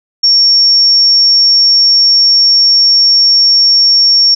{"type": "tone", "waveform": "sine", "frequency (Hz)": 5500, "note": "F8", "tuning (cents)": -27, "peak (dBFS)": -4, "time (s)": [0.23, 4.35], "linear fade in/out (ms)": 10, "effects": []}